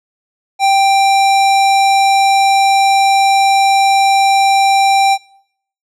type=tone with sample-and-hold; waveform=sine; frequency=784 Hz; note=G5; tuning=in tune; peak=-7 dBFS; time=0.59-5.18 s; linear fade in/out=50 ms; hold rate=3150 Hz; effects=noise-tail reverb RT60 0.7 s tail -24 dB re dry + low-pass 8000 Hz 12 dB/octave